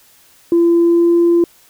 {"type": "tone with pitch glide", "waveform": "sine", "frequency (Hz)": [340, 342.2], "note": ["F4", "F4"], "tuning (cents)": [-46, -35], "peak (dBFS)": -7, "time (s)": [0.52, 1.44], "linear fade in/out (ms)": 2, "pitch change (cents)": 11, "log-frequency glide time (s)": [0.83, 1.15], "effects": ["tanh soft clip ceiling -5 dBFS", "white hiss -49 dBFS RMS until 1.69 s"]}